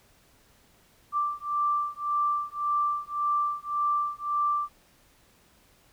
sine beating tone pair, 1174.7 / 1176.5 Hz, D6 / D6, 0 / +3 cents, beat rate 1.8 Hz, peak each -28 dBFS, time 1.12-4.69 s, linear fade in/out 50 ms, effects pink hiss -61 dBFS RMS until 5.92 s

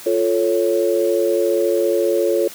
sine chord, F augmented, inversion none, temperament equal, 349.2 / 440 / 554.4 Hz, F4 / A4 / C#5, 0 / 0 / 0 cents, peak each -19 dBFS, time 0.06-2.48 s, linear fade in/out 5 ms, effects white hiss -37 dBFS RMS until 2.54 s + high-pass 100 Hz 12 dB/octave

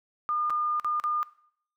sine tone with dropouts, 1212 Hz, D#6, 46 cents flat, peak -25 dBFS, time 0.29-1.23 s, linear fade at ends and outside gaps 0 ms, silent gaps 0.498-0.504 / 0.798-0.846 / 0.999-1.039 s, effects noise-tail reverb RT60 0.6 s tail -18 dB re dry

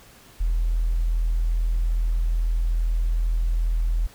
sine tone, 41.2 Hz, E1, in tune, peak -18 dBFS, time 0.4-4.07 s, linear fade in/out 10 ms, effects tanh soft clip ceiling -15 dBFS + pink hiss -50 dBFS RMS until 4.14 s

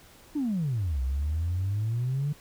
sine exponential two-way sweep, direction down then up, 311.3 to 63.1 to 150 Hz, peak -24 dBFS, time 0.35-2.33 s, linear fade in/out 10 ms, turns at 1.01 s, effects tanh soft clip ceiling -22 dBFS + pink hiss -54 dBFS RMS until 2.4 s

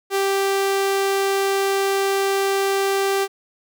sawtooth tone, 392 Hz, G4, in tune, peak -14 dBFS, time 0.1-3.28 s, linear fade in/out 50 ms, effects none

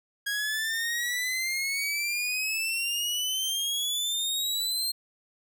sawtooth exponential sweep, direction up, 1640 to 4205 Hz, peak -24 dBFS, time 0.26-4.92 s, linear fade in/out 10 ms, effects none

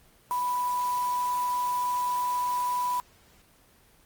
sine tone in noise, 987.8 Hz, B5, in tune, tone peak -25 dBFS, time 0.31-3 s, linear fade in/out 0 ms, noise white, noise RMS -42 dBFS, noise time 0.31-3 s, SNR +14 dB, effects pink hiss -59 dBFS RMS until 4.05 s + Opus 24 kbps

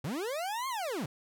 40% pulse linear two-way sweep, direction up then down, 113.9 to 1091 to 113.9 Hz, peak -32 dBFS, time 0.04-1.06 s, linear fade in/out 5 ms, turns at 0.68 s, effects none

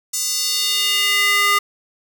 square tone with high-pass filter sweep, 406.1 Hz, G#4, 39 cents flat, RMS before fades -18 dBFS, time 0.13-1.59 s, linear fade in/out 10 ms, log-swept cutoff 6800 to 1400 Hz, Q 2.2, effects 7-bit

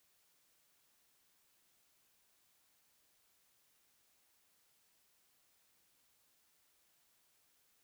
silence, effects white hiss -74 dBFS RMS until 7.83 s

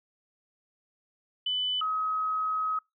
sine tone pair in turn, 3000 / 1271.2 Hz, F#7 / D#6, +23 / +37 cents, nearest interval octave + minor third, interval 1486 cents, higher first, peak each -26 dBFS, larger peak neither, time 1.46-1.81 / 1.81-2.79 s, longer second, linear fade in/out 5 ms, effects noise-tail reverb RT60 0.2 s tail -26 dB re dry

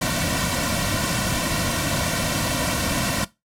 pink noise with comb filter, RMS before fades -23 dBFS, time 0.01-3.25 s, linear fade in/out 10 ms, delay 2.4 ms, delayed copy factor -0.75, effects noise-tail reverb RT60 0.2 s tail -18 dB re dry + low-pass 12000 Hz 12 dB/octave

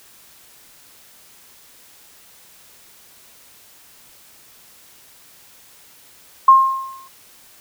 sine tone with exponential decay, 1066 Hz, C6, 32 cents sharp, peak -3 dBFS, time 6.48-7.08 s, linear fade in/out 5 ms, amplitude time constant 130 ms, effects white hiss -48 dBFS RMS until 7.6 s

